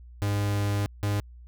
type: tone pair in turn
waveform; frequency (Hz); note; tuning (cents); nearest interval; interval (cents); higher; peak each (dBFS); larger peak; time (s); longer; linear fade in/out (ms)
45% pulse; 101.9 / 102.42; G#2 / G#2; -32 / -24; unison; 8; second; -24; neither; 0.22-0.86 / 1.03-1.2; first; 0
effects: added 60 Hz sine -44 dBFS peak until 1.47 s